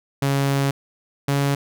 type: tone pair in turn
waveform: sawtooth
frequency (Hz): 138.59 / 140.44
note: C#3 / C#3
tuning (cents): 0 / +23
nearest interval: unison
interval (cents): 23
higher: second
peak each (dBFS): -14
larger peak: neither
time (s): 0.22-0.71 / 1.28-1.55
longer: first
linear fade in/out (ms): 5
effects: none